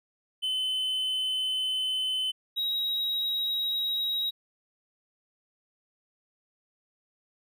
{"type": "tone pair in turn", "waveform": "triangle", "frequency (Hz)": [3042, 3822], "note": ["F#7", "A#7"], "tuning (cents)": [47, 43], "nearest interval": "major third", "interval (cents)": 396, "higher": "second", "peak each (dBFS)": -25, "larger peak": "neither", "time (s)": [[0.42, 2.32], [2.56, 4.31]], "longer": "first", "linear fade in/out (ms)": 20, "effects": []}